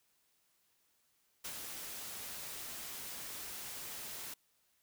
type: noise with ADSR envelope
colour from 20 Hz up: white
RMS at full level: -42 dBFS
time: 1.44-4.34 s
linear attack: 10 ms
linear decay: 79 ms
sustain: -3 dB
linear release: 6 ms
effects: white hiss -75 dBFS RMS until 4.82 s